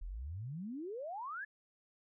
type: exponential sweep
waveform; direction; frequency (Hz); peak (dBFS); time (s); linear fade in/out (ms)
sine; up; 36.71 to 1760; -40; 0.01-1.45; 10
effects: none

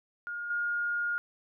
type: tone with level steps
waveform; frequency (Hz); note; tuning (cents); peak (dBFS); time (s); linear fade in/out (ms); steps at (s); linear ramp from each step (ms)
sine; 1423; F6; +32; -34 / -28; 0.27-1.18; 0; 0.5; 5
effects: none

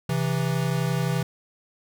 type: tone pair together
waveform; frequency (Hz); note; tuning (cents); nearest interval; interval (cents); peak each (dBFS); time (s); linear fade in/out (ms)
square; 132.98 / 164.6; C3 / E3; +28 / -2; major third; 370; -26; 0.09-1.23; 5
effects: none

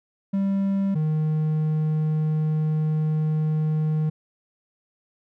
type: tone pair in turn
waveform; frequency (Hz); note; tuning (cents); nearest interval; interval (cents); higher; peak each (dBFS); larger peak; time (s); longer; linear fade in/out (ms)
triangle; 196 / 155.03; G3 / D#3; 0 / -6; major third; 406; first; -18; neither; 0.33-0.95 / 0.95-4.1; second; 10
effects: none

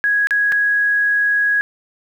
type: tone with dropouts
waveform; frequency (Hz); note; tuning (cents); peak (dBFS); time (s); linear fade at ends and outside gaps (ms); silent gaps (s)
sine; 1661.2; G#6; 0; -13; 0.04-1.61; 0; 0.271-0.308 / 0.52-0.523
effects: 8-bit

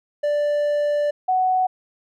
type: tone pair in turn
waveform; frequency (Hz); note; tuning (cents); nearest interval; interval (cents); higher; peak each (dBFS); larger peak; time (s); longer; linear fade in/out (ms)
triangle / sine; 587.3 / 743.6; D5 / F#5; 0 / +8; major third; 408; second; -16; neither; 0.23-1.11 / 1.28-1.67; first; 10
effects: none

